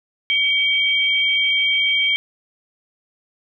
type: tone pair together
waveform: sine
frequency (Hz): 2269 / 3176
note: C#7 / G7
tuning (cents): +40 / +22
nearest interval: tritone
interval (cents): 582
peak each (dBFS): -18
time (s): 0.3-2.16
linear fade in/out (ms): 0
effects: none